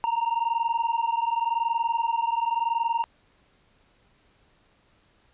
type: tone pair together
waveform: triangle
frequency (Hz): 917 / 937.9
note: A#5 / A#5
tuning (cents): -29 / +10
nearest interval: unison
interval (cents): 39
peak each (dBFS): -24 / -24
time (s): 0.04-3.04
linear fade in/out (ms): 0
effects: pink hiss -63 dBFS RMS until 5.33 s + resampled to 8000 Hz